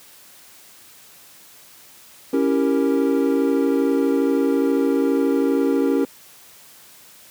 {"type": "chord", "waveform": "triangle", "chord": "C# diminished seventh", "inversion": "none", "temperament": "equal", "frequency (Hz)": [277.2, 329.6, 392, 466.2], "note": ["C#4", "E4", "G4", "Bb4"], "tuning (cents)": [0, 0, 0, 0], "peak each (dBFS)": [-17, -23, -21, -21], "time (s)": [2.33, 6.05], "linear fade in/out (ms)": 5, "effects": ["white hiss -47 dBFS RMS until 7.3 s", "high-pass 80 Hz 12 dB/octave"]}